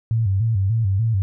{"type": "tone with vibrato", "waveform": "sine", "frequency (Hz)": 104.7, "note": "G#2", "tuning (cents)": 15, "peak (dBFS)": -16, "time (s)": [0.11, 1.22], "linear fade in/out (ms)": 0, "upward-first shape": "square", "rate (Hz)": 3.4, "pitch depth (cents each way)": 140, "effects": []}